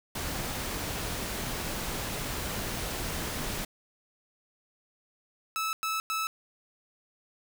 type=noise; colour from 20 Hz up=pink; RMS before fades=-34 dBFS; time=0.15-3.65 s; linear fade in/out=5 ms
type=tone bursts; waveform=sawtooth; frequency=1306 Hz; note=E6; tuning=17 cents flat; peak=-25 dBFS; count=3; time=5.56-6.27 s; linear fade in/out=0 ms; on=170 ms; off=100 ms
effects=none